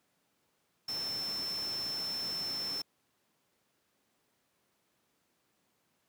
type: tone in noise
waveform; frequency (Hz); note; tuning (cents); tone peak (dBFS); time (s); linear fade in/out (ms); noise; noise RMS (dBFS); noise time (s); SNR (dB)
sine; 5330; E8; +18; -34; 0.88-2.82; 5; pink; -45; 0.88-2.82; +8
effects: pink hiss -75 dBFS RMS until 6.08 s + high-pass 150 Hz 12 dB/octave